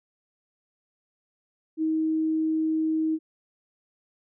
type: tone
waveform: sine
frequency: 316.6 Hz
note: D#4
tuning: 30 cents sharp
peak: -22 dBFS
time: 1.77-3.19 s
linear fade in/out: 50 ms
effects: none